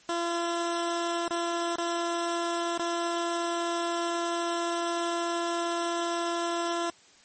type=tone with dropouts; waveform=15% pulse; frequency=341 Hz; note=F4; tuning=41 cents flat; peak=-21 dBFS; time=0.09-6.9 s; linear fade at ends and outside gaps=1 ms; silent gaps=1.279-1.307 / 1.757-1.783 / 2.777-2.794 s; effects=white hiss -57 dBFS RMS until 7.24 s + MP3 32 kbps